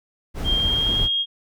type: noise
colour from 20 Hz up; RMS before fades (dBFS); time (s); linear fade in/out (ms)
brown; -25; 0.34-1.09; 50
type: tone with pitch glide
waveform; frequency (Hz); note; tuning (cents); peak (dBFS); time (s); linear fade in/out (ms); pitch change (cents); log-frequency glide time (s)
sine; 3200 to 3252; G7 to G#7; +35 to -37; -19; 0.44-1.26; 50; +28; 0.57-1.02
effects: none